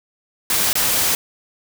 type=noise with dropouts; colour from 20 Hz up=white; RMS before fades=-18 dBFS; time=0.5-1.15 s; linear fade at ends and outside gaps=2 ms; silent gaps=0.73-0.754 s; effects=none